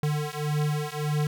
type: beating tone pair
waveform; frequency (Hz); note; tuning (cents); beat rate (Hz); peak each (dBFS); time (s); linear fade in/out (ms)
square; 148.8 / 150.5; D3 / D3; +23 / +43; 1.7; -29; 0.03-1.27; 2
effects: none